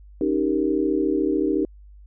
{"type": "chord", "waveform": "sine", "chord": "Eb dominant seventh", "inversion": "third", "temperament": "equal", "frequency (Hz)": [277.2, 311.1, 392, 466.2], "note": ["Db4", "Eb4", "G4", "Bb4"], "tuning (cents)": [0, 0, 0, 0], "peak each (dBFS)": [-26, -22, -24, -28], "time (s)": [0.21, 1.65], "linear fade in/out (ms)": 2, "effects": ["added 50 Hz sine -43 dBFS peak until 2.06 s"]}